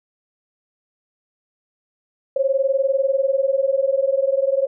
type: tone pair together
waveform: sine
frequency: 531 / 551.2 Hz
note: C5 / C#5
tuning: +25 / -10 cents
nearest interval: minor second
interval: 65 cents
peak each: -19 dBFS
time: 2.36-4.67 s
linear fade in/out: 5 ms
effects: none